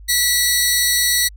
15% pulse tone pair together, 1952 / 4363 Hz, B6 / C#8, -21 / -28 cents, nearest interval octave + major second, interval 1393 cents, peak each -11 dBFS, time 0.08-1.29 s, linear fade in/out 20 ms, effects added 50 Hz sine -36 dBFS peak until 1.36 s

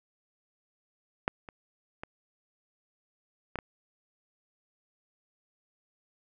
clicks, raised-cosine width 0.5 ms, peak -11 / -28 / -23 / -18 / -20 dBFS, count 5, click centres 1.279 / 1.488 / 2.035 / 3.557 / 3.588 s, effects none

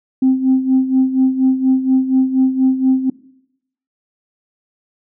sine tone with tremolo, 261.6 Hz, C4, in tune, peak -7 dBFS, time 0.22-3.1 s, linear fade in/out 5 ms, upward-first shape sine, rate 4.2 Hz, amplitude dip 70%, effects noise-tail reverb RT60 0.8 s tail -21 dB re dry + tanh soft clip ceiling -5 dBFS

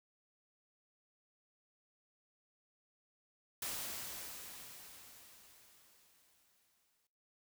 white noise with exponential decay, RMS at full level -40 dBFS, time 3.62-7.07 s, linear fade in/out 2 ms, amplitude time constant 750 ms, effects noise-tail reverb RT60 0.4 s tail -17 dB re dry

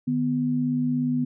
sine tone pair together, 151.2 / 248.1 Hz, D#3 / B3, -49 / +8 cents, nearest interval major sixth, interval 857 cents, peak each -28 / -22 dBFS, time 0.07-1.25 s, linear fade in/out 10 ms, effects none

